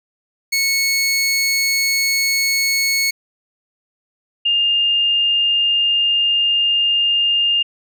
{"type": "tone pair in turn", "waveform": ["20% pulse", "sine"], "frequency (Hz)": [2200, 2815], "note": ["C#7", "F7"], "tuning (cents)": [-14, 13], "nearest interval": "major third", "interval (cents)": 427, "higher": "second", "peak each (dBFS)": [-10, -13], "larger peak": "first", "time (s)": [[0.52, 3.11], [4.45, 7.63]], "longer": "second", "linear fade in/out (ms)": 10, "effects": []}